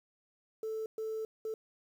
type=tone bursts at uneven times; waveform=sine; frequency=440 Hz; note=A4; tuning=in tune; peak=-33 dBFS; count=3; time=0.63-0.86 / 0.98-1.25 / 1.45-1.54 s; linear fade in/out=2 ms; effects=tanh soft clip ceiling -31 dBFS + 10-bit